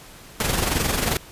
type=noise with amplitude modulation; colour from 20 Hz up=pink; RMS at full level=-20 dBFS; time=0.4-1.17 s; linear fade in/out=2 ms; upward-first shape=sine; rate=22.5 Hz; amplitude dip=55%; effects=pink hiss -44 dBFS RMS until 1.31 s + resampled to 32000 Hz